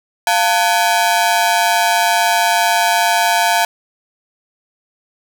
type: ring-modulated tone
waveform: sawtooth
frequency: 797 Hz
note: G5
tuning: 28 cents sharp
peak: -5 dBFS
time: 0.27-3.65 s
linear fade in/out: 2 ms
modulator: 98.9 Hz
effects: none